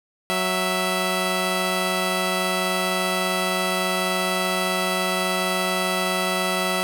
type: tone pair together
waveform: 10% pulse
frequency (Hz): 185.01 / 659.3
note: F#3 / E5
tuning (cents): 0 / 0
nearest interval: octave + minor seventh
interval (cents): 2200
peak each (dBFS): -16 / -15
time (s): 0.3-6.83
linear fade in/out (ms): 0
effects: none